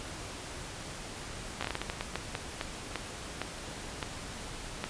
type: slowing click train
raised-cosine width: 0.3 ms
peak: -16 dBFS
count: 16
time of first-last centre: 1.61-4.841 s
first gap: 15 ms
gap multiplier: 1.33
effects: pink hiss -42 dBFS RMS until 4.89 s + resampled to 22050 Hz